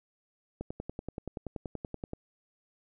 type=click train; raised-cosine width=2 ms; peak=-23 dBFS; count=17; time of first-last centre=0.61-2.134 s; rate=10.5 Hz; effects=none